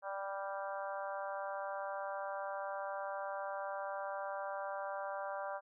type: harmonic tone with a mistuned harmonic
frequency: 196 Hz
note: G3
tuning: in tune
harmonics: 3 / 4 / 5 / 6 / 7 / 8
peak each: -42 / -44 / -46 / -48 / -49 / -50 dBFS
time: 0.02-5.61 s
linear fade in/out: 50 ms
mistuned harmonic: 7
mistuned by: +19 cents
effects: none